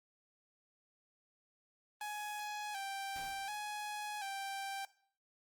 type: tone with vibrato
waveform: sawtooth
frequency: 811 Hz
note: G#5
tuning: 41 cents flat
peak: -36 dBFS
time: 2.01-4.85 s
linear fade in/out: 2 ms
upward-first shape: square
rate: 0.68 Hz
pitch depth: 57 cents each way
type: noise with exponential decay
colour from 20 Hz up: pink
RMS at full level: -50 dBFS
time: 3.16-3.76 s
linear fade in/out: 0 ms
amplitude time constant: 130 ms
effects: noise-tail reverb RT60 0.5 s tail -18 dB re dry + Opus 24 kbps